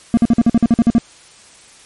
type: tone bursts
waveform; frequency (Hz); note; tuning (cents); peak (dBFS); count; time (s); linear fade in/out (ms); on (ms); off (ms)
triangle; 233.1; A#3; 0; -5; 11; 0.14-0.982; 0; 32; 49
effects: white hiss -44 dBFS RMS until 1.85 s + MP3 48 kbps